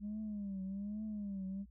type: tone with vibrato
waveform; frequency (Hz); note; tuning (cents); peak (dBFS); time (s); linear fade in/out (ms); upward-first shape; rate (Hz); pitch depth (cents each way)
sine; 202.5; G#3; -43; -37; 0-1.66; 50; triangle; 1.2; 130
effects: tanh soft clip ceiling -36 dBFS + added 60 Hz sine -57 dBFS peak until 1.7 s